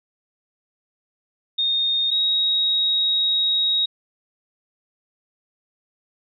sine tone pair in turn, 3686 / 3787 Hz, A#7 / A#7, -20 / +27 cents, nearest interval unison, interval 47 cents, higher second, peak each -18 / -17 dBFS, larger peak second, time 1.58-2.11 / 2.11-3.86 s, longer second, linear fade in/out 10 ms, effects none

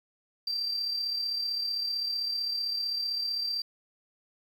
sine tone with amplitude modulation, 4699 Hz, D8, in tune, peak -25 dBFS, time 0.47-3.62 s, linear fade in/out 5 ms, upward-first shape sine, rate 35.6 Hz, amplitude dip 50%, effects tanh soft clip ceiling -25 dBFS + 9-bit

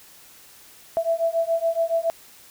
sine beating tone pair, 660 / 667.1 Hz, E5 / E5, +2 / +20 cents, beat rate 7.1 Hz, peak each -23 dBFS, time 0.97-2.1 s, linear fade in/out 0 ms, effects white hiss -49 dBFS RMS until 2.5 s

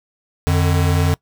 square tone pair together, 88.12 / 150 Hz, F2 / D3, +16 / +37 cents, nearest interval major sixth, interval 921 cents, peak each -16 / -19 dBFS, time 0.47-1.14 s, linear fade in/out 0 ms, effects noise-tail reverb RT60 0.1 s tail -22 dB re dry

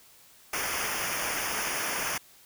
pink noise with comb filter, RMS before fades -31 dBFS, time 0.53-2.18 s, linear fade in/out 5 ms, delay 0.25 ms, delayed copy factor -0.9, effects white hiss -56 dBFS RMS until 2.45 s

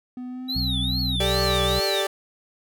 triangle tone with pitch glide, 250 to 259.4 Hz, B3 to C4, +21 to -15 cents, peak -29 dBFS, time 0.17-1.16 s, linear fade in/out 2 ms, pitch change +64 cents, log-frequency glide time 0.28-0.55 s
triangle tone with vibrato, 3859 Hz, B7, 41 cents flat, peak -24 dBFS, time 0.48-2.03 s, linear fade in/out 20 ms, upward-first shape triangle, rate 2.4 Hz, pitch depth 230 cents each way
harmonic tone, 61.74 Hz, B1, in tune, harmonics 1 / 2 / 3, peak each -27 / -29 / -31 dBFS, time 0.55-1.8 s, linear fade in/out 10 ms
sawtooth chord, G suspended second, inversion none, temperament equal, 392 / 440 / 587.3 Hz, G4 / A4 / D5, 0 / 0 / 0 cents, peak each -22 / -27 / -22 dBFS, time 1.2-2.07 s, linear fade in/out 5 ms
effects none

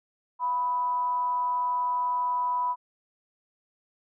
sine tone with frequency modulation, 987.8 Hz, B5, in tune, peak -24 dBFS, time 0.39-2.76 s, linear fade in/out 50 ms, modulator 284 Hz, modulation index 0.21, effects none

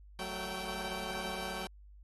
10% pulse tone cluster, 186 / 221.6 / 777 Hz, F#3 / A3 / G5, +9 / +13 / -16 cents, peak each -33 / -37 / -34 dBFS, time 0.19-1.67 s, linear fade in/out 2 ms, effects added 50 Hz sine -52 dBFS peak until 2.03 s + AAC 32 kbps

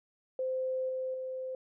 sine tone with level steps, 518 Hz, C5, 17 cents flat, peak -30 / -32 / -35 dBFS, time 0.39-1.55 s, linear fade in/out 2 ms, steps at 0.89 / 1.14 s, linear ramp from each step 2 ms, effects none

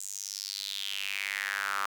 sawtooth tone with high-pass filter sweep, 99 Hz, G2, 18 cents sharp, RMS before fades -35 dBFS, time 0-1.86 s, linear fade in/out 5 ms, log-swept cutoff 7600 to 1200 Hz, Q 4.7, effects 9-bit

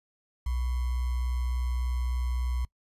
sine tone with sample-and-hold, 61.74 Hz, B1, in tune, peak -26 dBFS, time 0.46-2.65 s, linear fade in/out 5 ms, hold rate 1050 Hz, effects noise-tail reverb RT60 0.1 s tail -23 dB re dry + resampled to 32000 Hz

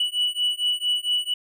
triangle beating tone pair, 2949 / 2953.4 Hz, F#7 / F#7, -6 / -4 cents, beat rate 4.4 Hz, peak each -23 dBFS, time 0-1.34 s, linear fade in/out 5 ms, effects none

